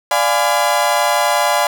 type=chord; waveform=35% pulse; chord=D diminished seventh; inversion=none; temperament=equal with one note detuned; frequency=587.3 / 698.5 / 830.6 / 1010.3 Hz; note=D5 / F5 / Ab5 / Cb6; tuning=0 / 0 / 0 / +39 cents; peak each=-17 dBFS; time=0.11-1.67 s; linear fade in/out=2 ms; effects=none

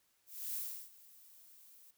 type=noise with ADSR envelope; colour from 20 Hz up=violet; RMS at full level=-39 dBFS; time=0.26-1.91 s; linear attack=280 ms; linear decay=350 ms; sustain=-21 dB; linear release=6 ms; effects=white hiss -75 dBFS RMS until 1.97 s

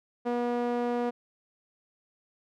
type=tone with band-pass filter; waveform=sawtooth; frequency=241.3 Hz; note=B3; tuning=40 cents flat; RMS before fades=-29 dBFS; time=0.25-1.11 s; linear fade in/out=20 ms; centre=540 Hz; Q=1.2; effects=none

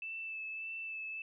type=tone with vibrato; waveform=sine; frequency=2637 Hz; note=E7; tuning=in tune; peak=-39 dBFS; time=0.02-1.22 s; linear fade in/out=2 ms; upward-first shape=sine; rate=1.7 Hz; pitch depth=19 cents each way; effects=none

